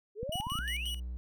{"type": "exponential sweep", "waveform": "sine", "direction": "up", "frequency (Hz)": [393.7, 3458], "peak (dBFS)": -36, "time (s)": [0.15, 0.91], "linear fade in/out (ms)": 50}
{"type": "clicks", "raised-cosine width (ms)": 5, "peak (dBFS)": -27, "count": 8, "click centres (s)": [0.231, 0.294, 0.356, 0.401, 0.469, 0.52, 0.555, 0.59]}
{"type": "tone with tremolo", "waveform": "45% pulse", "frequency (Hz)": 2928, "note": "F#7", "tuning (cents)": -19, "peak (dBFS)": -35, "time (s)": [0.32, 1], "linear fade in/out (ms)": 5, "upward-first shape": "square", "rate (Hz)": 5.6, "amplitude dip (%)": 80}
{"type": "tone", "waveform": "triangle", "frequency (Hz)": 61.1, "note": "B1", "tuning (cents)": -18, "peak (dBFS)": -34, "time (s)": [0.59, 1.17], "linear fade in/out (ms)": 0}
{"effects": []}